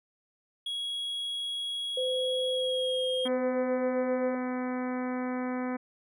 triangle tone with pitch glide, 3322 to 3241 Hz, G#7 to G#7, 0 to -43 cents, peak -30 dBFS, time 0.66-3.28 s, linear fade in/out 5 ms, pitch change -43 cents, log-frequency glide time 2.49-3.08 s
sine tone, 512 Hz, C5, 38 cents flat, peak -28 dBFS, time 1.97-4.35 s, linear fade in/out 5 ms
harmonic tone, 252.2 Hz, B3, 36 cents sharp, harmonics 1 / 2 / 3 / 4 / 5 / 6 / 7 / 8 / 9, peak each -31 / -37 / -41 / -43 / -45 / -47 / -48 / -49 / -50 dBFS, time 3.25-5.77 s, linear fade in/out 10 ms
effects none

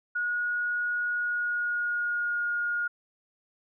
sine tone with pitch glide, 1449 to 1428.2 Hz, F#6 to F6, -37 to +38 cents, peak -26 dBFS, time 0.15-2.88 s, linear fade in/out 10 ms, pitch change -25 cents, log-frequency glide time 1.11-2.46 s, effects none

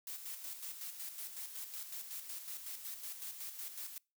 blue noise with tremolo, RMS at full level -44 dBFS, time 0.07-3.98 s, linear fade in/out 2 ms, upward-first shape square, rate 5.4 Hz, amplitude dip 50%, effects noise-tail reverb RT60 0.3 s tail -26 dB re dry

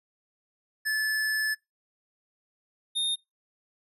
square tone pair in turn, 1736 / 3669 Hz, A6 / A#7, -24 / -28 cents, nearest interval octave + minor second, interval 1296 cents, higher second, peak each -26 dBFS, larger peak neither, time 0.85-1.55 / 2.95-3.16 s, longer first, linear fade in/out 20 ms, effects noise-tail reverb RT60 0.2 s tail -22 dB re dry + resampled to 32000 Hz

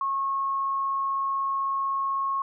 sine tone, 1091 Hz, C#6, 28 cents flat, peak -24 dBFS, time 0.01-2.42 s, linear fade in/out 2 ms, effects none

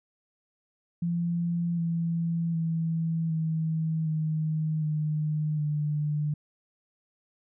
sine tone with pitch steps, 171.1 / 167.29 / 163.56 / 159.92 / 156.36 / 152.87 / 149.47 Hz, F3 / E3 / E3 / D#3 / D#3 / D#3 / D3, -35 / +26 / -13 / +48 / +9 / -30 / +31 cents, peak -25 dBFS, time 1.02-6.34 s, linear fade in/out 5 ms, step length 760 ms, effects none

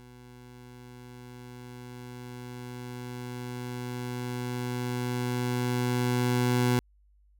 20% pulse tone with level ramp, 123.47 Hz, B2, in tune, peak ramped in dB -44 to -17 dBFS, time 0-6.79 s, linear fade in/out 0 ms, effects added 50 Hz sine -59 dBFS peak until 7.39 s

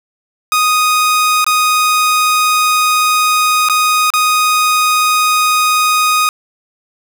sawtooth tone with dropouts, 1244.5 Hz, D#6, in tune, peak -6 dBFS, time 0.52-6.29 s, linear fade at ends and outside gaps 1 ms, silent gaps 1.444-1.465 / 3.687-3.697 / 4.103-4.137 s, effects none

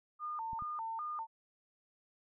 sine tone with vibrato, 1046.5 Hz, C6, in tune, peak -37 dBFS, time 0.19-1.27 s, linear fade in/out 50 ms, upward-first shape square, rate 2.5 Hz, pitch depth 260 cents each way
clicks, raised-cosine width 5 ms, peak -38 dBFS, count 2, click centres 0.532 / 0.623 s
effects none

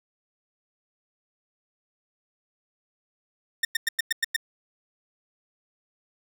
sawtooth tone bursts, 1822 Hz, A#6, 40 cents flat, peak -17 dBFS, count 7, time 3.63-4.364 s, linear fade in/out 5 ms, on 20 ms, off 99 ms, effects none

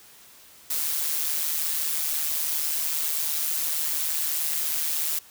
blue noise with amplitude modulation, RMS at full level -24 dBFS, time 0.7-5.19 s, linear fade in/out 5 ms, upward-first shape sine, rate 154 Hz, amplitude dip 60%, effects white hiss -51 dBFS RMS until 5.3 s

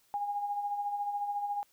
sine tone with tremolo, 817 Hz, G#5, 29 cents flat, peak -29 dBFS, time 0.14-1.63 s, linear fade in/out 0 ms, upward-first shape sine, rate 14 Hz, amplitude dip 50%, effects white hiss -68 dBFS RMS until 1.72 s

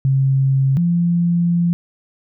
sine tone pair in turn, 134.8 / 172.21 Hz, C#3 / F3, -48 / -24 cents, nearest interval major third, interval 424 cents, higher second, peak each -12 / -13 dBFS, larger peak first, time 0.05-0.77 / 0.77-1.73 s, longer second, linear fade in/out 0 ms, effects none

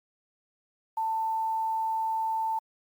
sine tone with quantisation, 890 Hz, A5, 20 cents sharp, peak -26 dBFS, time 0.97-2.59 s, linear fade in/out 5 ms, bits 9, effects Opus 48 kbps

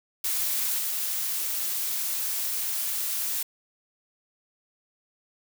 blue noise with level steps, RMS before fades -27 / -29 dBFS, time 0.24-3.43 s, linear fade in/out 5 ms, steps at 0.79 s, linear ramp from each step 2 ms, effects none

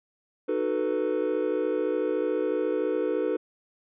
triangle chord, B dominant seventh, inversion first, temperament equal with one note detuned, 306.8 / 370 / 440 / 493.9 Hz, D#4 / F#4 / A4 / B4, -24 / 0 / 0 / 0 cents, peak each -29 / -29 / -27 / -27 dBFS, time 0.48-3.37 s, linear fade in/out 10 ms, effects resampled to 8000 Hz

